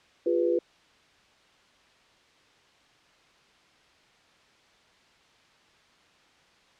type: chord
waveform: sine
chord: F diminished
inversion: none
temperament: equal with one note detuned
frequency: 349.2 / 406.5 / 493.9 Hz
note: F4 / Ab4 / Cb5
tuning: 0 / -37 / 0 cents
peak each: -25 / -30 / -26 dBFS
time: 0.26-0.59 s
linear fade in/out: 5 ms
effects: white hiss -60 dBFS RMS until 6.79 s + low-pass 4000 Hz 12 dB/octave